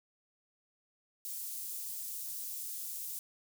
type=high-pass noise; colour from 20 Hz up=white; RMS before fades=-41 dBFS; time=1.25-3.19 s; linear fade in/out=0 ms; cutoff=7700 Hz; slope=12 dB/octave; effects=none